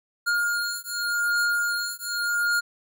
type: beating tone pair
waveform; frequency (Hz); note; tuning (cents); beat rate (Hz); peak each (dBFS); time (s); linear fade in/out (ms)
square; 1418 / 1418.87; F6 / F6; +26 / +27; 0.87; -27 / -27; 0.26-2.61; 20
effects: none